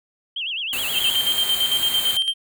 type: tone with vibrato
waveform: sine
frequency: 2960 Hz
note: F#7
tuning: in tune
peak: -24 dBFS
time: 0.36-1.16 s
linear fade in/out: 5 ms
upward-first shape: sine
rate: 9.5 Hz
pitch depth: 210 cents each way
type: band-stop noise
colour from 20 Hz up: white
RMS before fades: -28 dBFS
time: 0.73-2.17 s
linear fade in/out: 0 ms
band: 4500 to 6600 Hz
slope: 96 dB/octave
type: tone with tremolo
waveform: triangle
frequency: 3151 Hz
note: G7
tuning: 8 cents sharp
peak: -15 dBFS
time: 0.93-2.34 s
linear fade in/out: 50 ms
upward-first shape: square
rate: 8.9 Hz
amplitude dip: 60%
effects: none